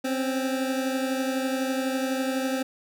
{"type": "beating tone pair", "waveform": "25% pulse", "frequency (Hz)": [261.6, 273.6], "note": ["C4", "C#4"], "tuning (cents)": [0, -23], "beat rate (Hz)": 12, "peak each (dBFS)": [-22, -29], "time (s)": [0.04, 2.63], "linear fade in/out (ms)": 10, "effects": []}